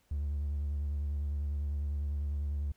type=tone with vibrato; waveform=triangle; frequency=72.5 Hz; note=D2; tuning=22 cents flat; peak=-28 dBFS; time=0.11-2.72 s; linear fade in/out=5 ms; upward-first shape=sine; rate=10 Hz; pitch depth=39 cents each way; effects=tanh soft clip ceiling -26 dBFS + pink hiss -71 dBFS RMS until 2.76 s